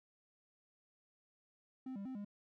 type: tone with pitch steps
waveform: triangle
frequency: 260.1 / 198.5 / 260.7 / 203.9 Hz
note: C4 / G3 / C4 / G#3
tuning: -10 / +22 / -6 / -32 cents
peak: -40 dBFS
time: 1.86-2.248 s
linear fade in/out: 5 ms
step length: 97 ms
effects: none